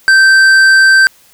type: tone with tanh clipping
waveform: triangle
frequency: 1558 Hz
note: G6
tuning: 11 cents flat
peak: -5 dBFS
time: 0.08-1.07 s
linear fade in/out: 0 ms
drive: 14 dB
effects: white hiss -46 dBFS RMS until 1.33 s